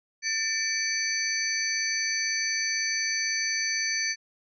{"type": "tone cluster", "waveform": "sine", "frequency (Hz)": [1782, 2306, 4552, 6050], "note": ["A6", "D7", "C#8", "F#8"], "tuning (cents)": [22, -32, 45, 38], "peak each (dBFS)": -31, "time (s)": [0.22, 4.16], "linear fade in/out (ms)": 50, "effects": []}